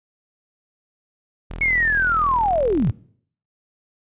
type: tone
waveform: sawtooth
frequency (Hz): 41.16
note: E1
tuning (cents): -2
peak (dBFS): -26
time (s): 1.5-2.92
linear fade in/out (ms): 10
type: linear sweep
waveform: sine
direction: down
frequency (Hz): 2217 to 84.4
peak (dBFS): -16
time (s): 1.61-2.91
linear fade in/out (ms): 5
effects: noise-tail reverb RT60 0.6 s tail -22 dB re dry + resampled to 8000 Hz